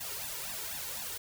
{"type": "noise with flanger", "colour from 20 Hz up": "white", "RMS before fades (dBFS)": -39, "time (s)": [0, 1.18], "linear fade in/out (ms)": 10, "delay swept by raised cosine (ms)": [1.1, 2.2], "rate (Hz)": 4, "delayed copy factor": 1, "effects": []}